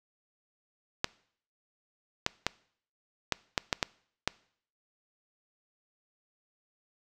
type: clicks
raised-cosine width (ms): 0.2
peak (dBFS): -8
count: 8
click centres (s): 1.044 / 2.264 / 2.466 / 3.323 / 3.578 / 3.728 / 3.828 / 4.276
effects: noise-tail reverb RT60 0.6 s tail -23 dB re dry

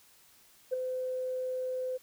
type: tone with ADSR envelope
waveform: sine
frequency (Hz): 511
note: C5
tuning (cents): -41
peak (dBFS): -24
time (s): 0.71-1.98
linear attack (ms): 25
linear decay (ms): 8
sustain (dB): -7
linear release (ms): 20
effects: tanh soft clip ceiling -23 dBFS + white hiss -61 dBFS RMS until 2.02 s

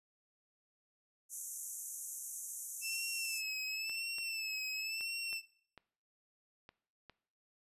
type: band-pass noise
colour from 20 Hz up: pink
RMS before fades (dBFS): -45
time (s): 1.29-3.43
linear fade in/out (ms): 50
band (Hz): 6100 to 13000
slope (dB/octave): 96
type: tone with vibrato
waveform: 25% pulse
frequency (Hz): 2637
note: E7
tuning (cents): 0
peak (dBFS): -34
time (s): 2.81-5.42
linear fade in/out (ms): 50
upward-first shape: sine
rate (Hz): 0.95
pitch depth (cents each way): 62
type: clicks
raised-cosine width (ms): 0.3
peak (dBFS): -36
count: 7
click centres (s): 3.896 / 4.184 / 5.009 / 5.329 / 5.777 / 6.691 / 7.097
effects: noise-tail reverb RT60 0.6 s tail -20 dB re dry + resampled to 32000 Hz

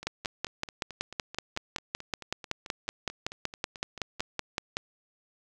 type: two click trains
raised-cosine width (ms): 0.2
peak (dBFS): -24 / -12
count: 20 / 26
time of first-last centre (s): 0.03-4.197 / 0.07-4.769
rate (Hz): 4.56 / 5.32
effects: none

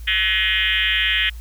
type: tone with frequency modulation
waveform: sine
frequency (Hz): 2489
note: D#7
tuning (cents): 0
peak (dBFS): -16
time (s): 0.07-1.3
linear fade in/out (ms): 10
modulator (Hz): 196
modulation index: 4.2
effects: added 57 Hz sine -31 dBFS peak until 1.4 s + white hiss -50 dBFS RMS until 1.4 s

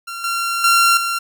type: tone with level steps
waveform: sawtooth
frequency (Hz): 1373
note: F6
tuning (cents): -30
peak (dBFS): -23 / -15 / -7 / -15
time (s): 0.07-1.19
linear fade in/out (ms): 10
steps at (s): 0.24 / 0.64 / 0.97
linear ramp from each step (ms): 2
effects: none

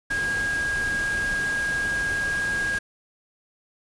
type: tone in noise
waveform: sine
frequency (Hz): 1633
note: G#6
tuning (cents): -30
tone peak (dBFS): -23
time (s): 0.1-2.79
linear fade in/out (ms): 10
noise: pink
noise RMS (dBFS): -34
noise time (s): 0.1-2.79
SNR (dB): +8
effects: resampled to 24000 Hz

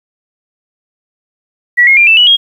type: tone with pitch steps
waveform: sine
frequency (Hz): 1940 / 2153 / 2388 / 2650 / 2940 / 3263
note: B6 / C7 / D7 / E7 / F#7 / G#7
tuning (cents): -31 / +49 / +28 / +9 / -12 / -31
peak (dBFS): -3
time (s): 1.77-2.37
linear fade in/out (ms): 20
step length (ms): 100
effects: 7-bit

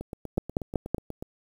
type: two click trains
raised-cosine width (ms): 2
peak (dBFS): -22 / -11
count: 11 / 4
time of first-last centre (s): 0.01-1.225 / 0.38-0.946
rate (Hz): 8.23 / 5.3
effects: 8-bit

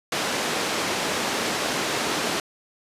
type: band-pass noise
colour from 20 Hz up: pink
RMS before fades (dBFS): -26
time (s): 0.12-2.4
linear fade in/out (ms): 2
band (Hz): 260 to 7200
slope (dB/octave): 12
effects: resampled to 32000 Hz

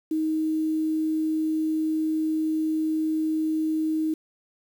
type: tone with quantisation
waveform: sine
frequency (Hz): 314.5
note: D#4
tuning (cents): +19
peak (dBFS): -22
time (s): 0.11-4.14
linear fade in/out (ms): 5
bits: 8
effects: none

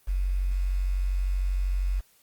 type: tone with quantisation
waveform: sine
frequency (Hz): 46.41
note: F#1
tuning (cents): +6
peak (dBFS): -23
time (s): 0.07-2.01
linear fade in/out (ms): 20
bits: 8
effects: white hiss -62 dBFS RMS until 2.22 s + Opus 32 kbps

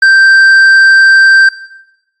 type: tone with tanh clipping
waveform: triangle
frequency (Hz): 1568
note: G6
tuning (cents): 0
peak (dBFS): -3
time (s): 0.02-1.49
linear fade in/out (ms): 5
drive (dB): 10
effects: noise-tail reverb RT60 0.9 s tail -17 dB re dry + AAC 64 kbps

